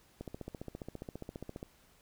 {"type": "click train", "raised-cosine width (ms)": 2, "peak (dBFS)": -28, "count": 22, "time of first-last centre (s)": [0.21, 1.629], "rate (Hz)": 14.8, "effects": ["pink hiss -65 dBFS RMS until 2.01 s"]}